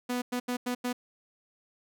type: tone bursts at uneven times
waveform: sawtooth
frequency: 246.9 Hz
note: B3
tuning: in tune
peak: -25 dBFS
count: 5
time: 0.09-0.22 / 0.32-0.4 / 0.48-0.57 / 0.66-0.75 / 0.84-0.93 s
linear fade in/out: 10 ms
effects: none